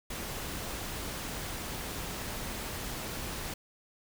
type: noise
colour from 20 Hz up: pink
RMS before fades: -38 dBFS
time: 0.1-3.54 s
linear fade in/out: 5 ms
effects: none